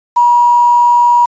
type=tone with quantisation; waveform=sine; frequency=961 Hz; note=B5; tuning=48 cents flat; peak=-5 dBFS; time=0.16-1.26 s; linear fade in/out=10 ms; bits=5; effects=resampled to 16000 Hz